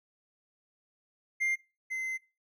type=tone pair in turn; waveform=triangle; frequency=2100 / 2063 Hz; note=C7 / C7; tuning=+6 / -25 cents; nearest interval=unison; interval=31 cents; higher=first; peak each=-25 / -30 dBFS; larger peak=first; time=1.4-1.56 / 1.9-2.18 s; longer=second; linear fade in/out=20 ms; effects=noise-tail reverb RT60 0.3 s tail -22 dB re dry